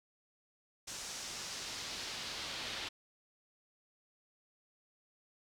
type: noise with band-pass filter sweep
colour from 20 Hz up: brown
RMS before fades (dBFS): -43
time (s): 0.87-2.89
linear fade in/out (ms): 10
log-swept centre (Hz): 6700 to 3700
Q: 1.5
effects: none